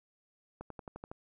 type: accelerating click train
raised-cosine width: 1 ms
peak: -29 dBFS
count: 7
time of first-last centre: 0.61-1.115 s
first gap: 93 ms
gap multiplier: 0.96
effects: none